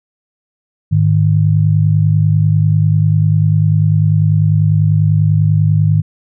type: tone pair together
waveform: sine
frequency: 103.9 / 154.03 Hz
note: G#2 / D#3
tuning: +1 / -17 cents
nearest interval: perfect fifth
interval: 682 cents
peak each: -11 dBFS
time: 0.91-6.02 s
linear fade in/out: 20 ms
effects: none